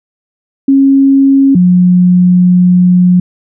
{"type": "tone pair in turn", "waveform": "sine", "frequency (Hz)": [272.9, 179.81], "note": ["C#4", "F#3"], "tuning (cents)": [-27, -49], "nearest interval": "perfect fifth", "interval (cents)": 722, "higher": "first", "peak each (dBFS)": -3, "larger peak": "neither", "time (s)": [[0.68, 1.55], [1.55, 3.2]], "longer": "second", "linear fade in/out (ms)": 5, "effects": []}